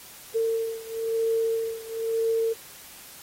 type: beating tone pair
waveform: sine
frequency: 452.1 / 453.1 Hz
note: A4 / A#4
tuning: +47 / -49 cents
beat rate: 1 Hz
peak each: -26 / -28 dBFS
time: 0.34-2.54 s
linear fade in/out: 20 ms
effects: white hiss -46 dBFS RMS until 3.22 s + AAC 48 kbps